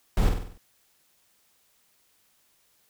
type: noise with echo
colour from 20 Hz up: brown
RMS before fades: -21 dBFS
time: 0.17-0.29 s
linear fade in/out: 2 ms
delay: 48 ms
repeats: 6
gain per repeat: -5 dB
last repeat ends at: 0.578 s
effects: white hiss -66 dBFS RMS until 2.89 s